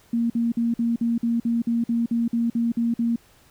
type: tone bursts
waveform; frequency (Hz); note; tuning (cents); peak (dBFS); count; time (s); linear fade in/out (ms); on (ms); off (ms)
sine; 233.1; A#3; 0; -19; 14; 0.13-3.16; 5; 170; 50
effects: pink hiss -56 dBFS RMS until 3.5 s